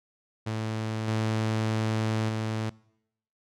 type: tone with level steps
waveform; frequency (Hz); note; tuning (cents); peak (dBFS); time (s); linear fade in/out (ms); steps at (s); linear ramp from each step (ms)
sawtooth; 110; A2; 0; -25 / -21 / -24; 0.46-2.7; 10; 1.08 / 2.29; 2
effects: noise-tail reverb RT60 0.8 s tail -24 dB re dry + low-pass 7000 Hz 12 dB/octave